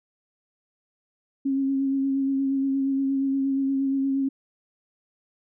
sine tone with vibrato, 271.6 Hz, C#4, 35 cents flat, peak -21 dBFS, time 1.45-4.29 s, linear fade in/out 10 ms, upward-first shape sine, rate 8.5 Hz, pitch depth 20 cents each way, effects none

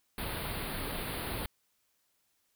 pink band-stop noise, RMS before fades -37 dBFS, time 0.18-1.46 s, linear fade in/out 2 ms, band 4600 to 9100 Hz, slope 96 dB/octave, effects white hiss -75 dBFS RMS until 2.55 s

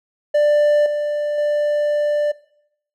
triangle tone with level steps, 591 Hz, D5, 11 cents sharp, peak -10 / -17 / -14 dBFS, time 0.34-2.32 s, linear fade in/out 10 ms, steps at 0.86 / 1.38 s, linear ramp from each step 2 ms, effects noise-tail reverb RT60 0.7 s tail -19 dB re dry

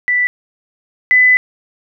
sine tone pair in turn, 1975.5 / 2004 Hz, B6 / B6, 0 / +25 cents, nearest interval unison, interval 25 cents, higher second, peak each -11 / -6 dBFS, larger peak second, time 0.08-0.27 / 1.11-1.37 s, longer second, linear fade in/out 0 ms, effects none

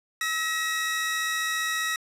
sawtooth tone pair together, 1296.3 / 1907 Hz, E6 / A#6, -29 / +39 cents, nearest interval perfect fifth, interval 668 cents, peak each -28 / -23 dBFS, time 0.21-1.96 s, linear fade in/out 2 ms, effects low-pass 12000 Hz 12 dB/octave

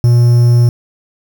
triangle tone with quantisation, 120 Hz, B2, 49 cents flat, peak -3 dBFS, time 0.04-0.69 s, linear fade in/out 0 ms, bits 5, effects none

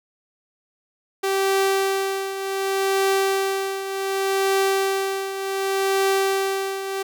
sawtooth tone with tremolo, 388.5 Hz, G4, 16 cents flat, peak -13 dBFS, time 1.23-7.03 s, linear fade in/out 10 ms, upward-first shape triangle, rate 0.67 Hz, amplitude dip 70%, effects none

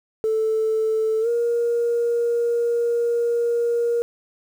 sine tone with pitch glide, 440 to 471.6 Hz, A4 to A#4, 0 to +20 cents, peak -17 dBFS, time 0.24-4.02 s, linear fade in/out 0 ms, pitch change +120 cents, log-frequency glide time 1.21-1.28 s, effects tanh soft clip ceiling -14 dBFS + 8-bit

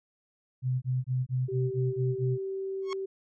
sine tone bursts, 127.8 Hz, C3, 40 cents flat, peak -25 dBFS, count 8, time 0.62-2.381 s, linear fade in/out 50 ms, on 200 ms, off 23 ms
sine tone, 386.1 Hz, G4, 26 cents flat, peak -31 dBFS, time 1.48-3.06 s, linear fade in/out 10 ms
sawtooth tone with exponential growth, 1094 Hz, C#6, 23 cents flat, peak -27 dBFS, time 2.82-2.93 s, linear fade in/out 1 ms, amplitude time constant 22 ms
effects resampled to 16000 Hz

